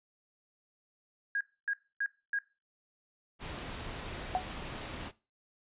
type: tone bursts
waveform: sine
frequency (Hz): 1636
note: G#6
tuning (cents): -26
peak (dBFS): -29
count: 4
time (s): 1.35-2.388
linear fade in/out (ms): 2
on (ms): 57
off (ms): 270
type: noise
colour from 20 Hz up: pink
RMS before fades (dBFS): -41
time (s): 3.39-5.12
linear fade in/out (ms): 50
type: tone with exponential decay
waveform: sine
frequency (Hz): 740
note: F#5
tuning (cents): 0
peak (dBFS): -23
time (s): 4.35-4.47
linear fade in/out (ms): 0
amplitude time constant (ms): 25
effects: noise-tail reverb RT60 0.3 s tail -19 dB re dry + resampled to 8000 Hz